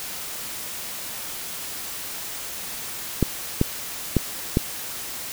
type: clicks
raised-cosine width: 3 ms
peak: -4 dBFS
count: 4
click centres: 3.227 / 3.614 / 4.167 / 4.571 s
effects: white hiss -33 dBFS RMS until 5.32 s